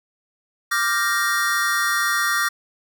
square chord, G minor seventh, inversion second, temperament equal, 1174.7 / 1396.9 / 1568 / 1864.7 Hz, D6 / F6 / G6 / Bb6, 0 / 0 / 0 / 0 cents, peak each -25 / -25 / -29 / -23 dBFS, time 0.71-2.49 s, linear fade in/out 10 ms, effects none

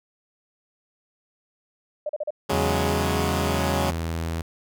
sine tone bursts, 600 Hz, D5, 37 cents sharp, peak -24 dBFS, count 4, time 2.06-2.306 s, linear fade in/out 5 ms, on 33 ms, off 38 ms
10% pulse chord, C# suspended fourth, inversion none, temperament equal, 138.59 / 185 / 207.7 Hz, C#3 / F#3 / G#3, 0 / 0 / 0 cents, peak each -19 dBFS, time 2.49-3.91 s, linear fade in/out 10 ms
sawtooth tone, 82.41 Hz, E2, in tune, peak -22 dBFS, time 2.52-4.42 s, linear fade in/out 5 ms
effects none

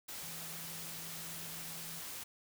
sine tone in noise, 164.81 Hz, E3, in tune, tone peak -53 dBFS, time 0.23-2 s, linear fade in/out 10 ms, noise white, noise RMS -45 dBFS, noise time 0.08-2.24 s, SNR -11 dB, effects none

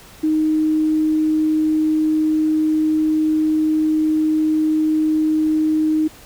sine tone, 311.1 Hz, D#4, in tune, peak -14 dBFS, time 0.23-6.08 s, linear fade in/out 10 ms, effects pink hiss -43 dBFS RMS until 6.25 s

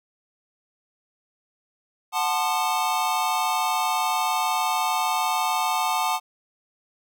square chord, F# diminished seventh, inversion none, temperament equal with one note detuned, 740 / 880 / 1046.5 / 1213.3 Hz, F#5 / A5 / C6 / Eb6, 0 / 0 / 0 / -44 cents, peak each -28 / -26 / -31 / -29 dBFS, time 2.12-6.2 s, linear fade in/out 50 ms, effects none

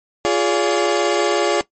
30% pulse chord, D diminished, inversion first, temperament equal with one note detuned, 349.2 / 415.3 / 572.6 Hz, F4 / Ab4 / D5, 0 / 0 / -44 cents, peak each -17 dBFS, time 0.25-1.61 s, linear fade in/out 0 ms, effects noise-tail reverb RT60 0.1 s tail -17 dB re dry + MP3 32 kbps

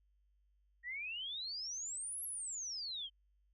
sine exponential two-way sweep, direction up then down, 1864.7 to 11430 to 3064 Hz, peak -40 dBFS, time 0.83-3.1 s, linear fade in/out 50 ms, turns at 2.24 s, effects added 50 Hz sine -70 dBFS peak until 3.53 s

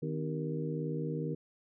harmonic tone with a mistuned harmonic, 77.78 Hz, D#2, in tune, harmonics 2 / 3 / 4 / 5 / 6, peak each -35 / -41 / -41 / -42 / -40 dBFS, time 0.02-1.35 s, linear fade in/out 10 ms, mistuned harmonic 3, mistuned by +140 cents, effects none

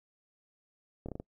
slowing click train, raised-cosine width 2 ms, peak -26 dBFS, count 5, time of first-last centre 1.06-1.2 s, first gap 26 ms, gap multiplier 1.2, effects noise-tail reverb RT60 0.1 s tail -25 dB re dry

